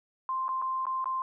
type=tone with dropouts; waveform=sine; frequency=1046.5 Hz; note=C6; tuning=in tune; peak=-28 dBFS; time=0.29-1.22 s; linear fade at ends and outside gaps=1 ms; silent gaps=0.482-0.49 / 0.617-0.622 / 0.855-0.867 / 1.043-1.057 s; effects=none